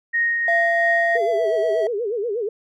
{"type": "tone with tremolo", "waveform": "sine", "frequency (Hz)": 1864.7, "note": "A#6", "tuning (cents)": 0, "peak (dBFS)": -16, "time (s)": [0.13, 1.18], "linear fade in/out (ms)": 20, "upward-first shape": "triangle", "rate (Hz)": 2.9, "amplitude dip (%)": 35}
{"type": "tone with pitch glide", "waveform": "triangle", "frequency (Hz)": [679, 648.3], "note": ["F5", "E5"], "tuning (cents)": [-49, -29], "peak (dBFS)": -17, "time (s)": [0.48, 1.87], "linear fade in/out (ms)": 2, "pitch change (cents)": -80, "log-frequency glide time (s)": [1.25, 1.5]}
{"type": "tone with vibrato", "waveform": "sine", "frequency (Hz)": 440, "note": "A4", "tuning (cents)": 0, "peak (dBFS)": -21, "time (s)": [1.15, 2.49], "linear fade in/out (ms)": 5, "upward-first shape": "sine", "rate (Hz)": 8.3, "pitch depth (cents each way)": 190}
{"effects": []}